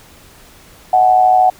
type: tone with amplitude modulation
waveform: sine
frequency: 743 Hz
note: F#5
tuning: 7 cents sharp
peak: -4 dBFS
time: 0.93-1.5 s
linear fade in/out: 5 ms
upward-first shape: sine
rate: 113 Hz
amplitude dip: 65%
effects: pink hiss -43 dBFS RMS until 1.59 s